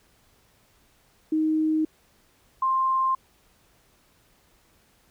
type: tone pair in turn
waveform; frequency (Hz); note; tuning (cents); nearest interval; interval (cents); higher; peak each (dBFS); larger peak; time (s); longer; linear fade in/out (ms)
sine; 313 / 1052.8; D#4 / C6; +10 / +10; octave + major sixth; 2100; second; -20; neither; 1.32-1.85 / 2.62-3.15; neither; 5
effects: pink hiss -62 dBFS RMS until 5.1 s